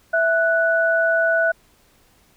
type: tone pair together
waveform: sine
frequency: 659.3 / 1480.1 Hz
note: E5 / F#6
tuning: 0 / 0 cents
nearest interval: octave + major second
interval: 1400 cents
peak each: -18 dBFS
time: 0.13-1.52 s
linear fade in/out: 10 ms
effects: pink hiss -57 dBFS RMS until 2.36 s